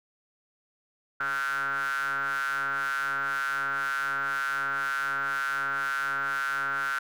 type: ring-modulated tone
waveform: square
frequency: 69 Hz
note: C#2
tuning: 7 cents flat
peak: -25 dBFS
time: 1.2-6.99 s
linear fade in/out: 5 ms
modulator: 1450 Hz
effects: none